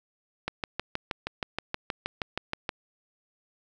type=click train; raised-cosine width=0.3 ms; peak=-13 dBFS; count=15; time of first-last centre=0.48-2.692 s; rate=6.33 Hz; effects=none